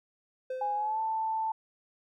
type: tone with exponential decay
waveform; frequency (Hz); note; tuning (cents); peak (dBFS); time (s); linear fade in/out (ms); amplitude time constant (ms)
triangle; 515; C5; -28; -29; 0.5-1.29; 5; 170
type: tone with pitch glide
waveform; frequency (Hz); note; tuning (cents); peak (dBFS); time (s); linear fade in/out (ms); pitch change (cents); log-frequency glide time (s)
sine; 825 to 884.2; G#5 to A5; -12 to +8; -28; 0.61-1.52; 5; +120; 0.74-1
effects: none